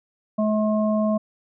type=harmonic tone; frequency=214.1 Hz; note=A3; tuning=47 cents flat; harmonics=1 / 3 / 5; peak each=-20 / -23 / -32 dBFS; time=0.38-1.18 s; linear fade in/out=10 ms; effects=none